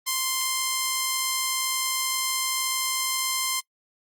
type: tone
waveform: 5% pulse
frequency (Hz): 1046.5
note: C6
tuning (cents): 0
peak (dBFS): -12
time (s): 0.06-3.61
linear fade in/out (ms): 20
effects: noise-tail reverb RT60 0.1 s tail -23 dB re dry + Opus 24 kbps